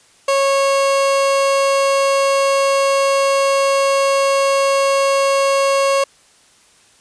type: tone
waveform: 30% pulse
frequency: 549 Hz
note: C#5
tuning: 17 cents flat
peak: -10 dBFS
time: 0.28-6.04 s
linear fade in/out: 5 ms
effects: white hiss -51 dBFS RMS until 7 s + resampled to 22050 Hz